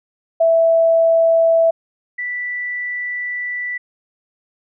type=tone pair in turn; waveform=sine; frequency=659.3 / 1970 Hz; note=E5 / B6; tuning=0 / -5 cents; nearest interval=octave + perfect fifth; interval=1895 cents; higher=second; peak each=-10 / -21 dBFS; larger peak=first; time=0.4-1.71 / 2.18-3.78 s; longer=second; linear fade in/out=10 ms; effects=none